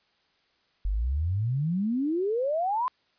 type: exponential sweep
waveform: sine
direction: up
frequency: 44.78 to 1046.5 Hz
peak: -24 dBFS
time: 0.85-2.88 s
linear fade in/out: 0 ms
effects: white hiss -68 dBFS RMS until 3.18 s + resampled to 11025 Hz